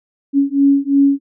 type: beating tone pair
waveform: sine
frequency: 277.3 / 280.2 Hz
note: C#4 / C#4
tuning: +1 / +19 cents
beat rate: 2.9 Hz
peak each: -13 dBFS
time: 0.33-1.2 s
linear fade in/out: 50 ms
effects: none